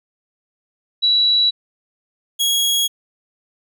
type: tone pair in turn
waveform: sine / sawtooth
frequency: 3922 / 3314 Hz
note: B7 / G#7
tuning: -13 / -4 cents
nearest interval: minor third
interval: 291 cents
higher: first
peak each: -12 dBFS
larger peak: neither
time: 1.02-1.51 / 2.39-2.88 s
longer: neither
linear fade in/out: 20 ms
effects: none